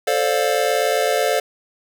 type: chord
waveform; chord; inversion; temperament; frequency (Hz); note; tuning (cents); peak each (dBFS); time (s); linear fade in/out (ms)
square; D minor seventh; second; just; 440.5 / 528.6 / 587.3 / 704.8; A4 / C5 / D5 / F5; +2 / +18 / 0 / +16; -23; 0.07-1.4; 5
effects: none